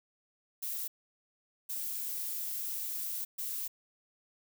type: noise bursts at uneven times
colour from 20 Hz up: violet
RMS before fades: -37 dBFS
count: 3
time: 0.62-0.88 / 1.69-3.25 / 3.38-3.68 s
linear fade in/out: 10 ms
effects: none